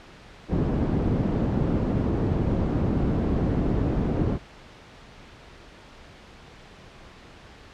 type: low-pass noise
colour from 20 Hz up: white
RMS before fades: -24 dBFS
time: 0.48-4.39 s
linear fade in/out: 50 ms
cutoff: 260 Hz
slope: 12 dB/octave
effects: pink hiss -47 dBFS RMS until 7.73 s + low-pass 4000 Hz 12 dB/octave